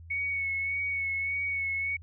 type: tone with vibrato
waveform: sine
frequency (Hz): 2217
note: C#7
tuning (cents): 0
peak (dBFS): -28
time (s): 0.1-1.97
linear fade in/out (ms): 10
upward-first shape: sine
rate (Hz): 1.7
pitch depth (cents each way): 24
effects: added 83 Hz sine -45 dBFS peak until 2.02 s